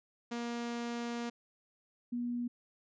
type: tone pair in turn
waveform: sawtooth / sine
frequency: 236.7 / 241.3 Hz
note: A#3 / B3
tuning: +27 / -40 cents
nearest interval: unison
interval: 33 cents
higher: second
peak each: -32 / -33 dBFS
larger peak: first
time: 0.31-1.3 / 2.12-2.48 s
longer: first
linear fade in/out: 10 ms
effects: resampled to 16000 Hz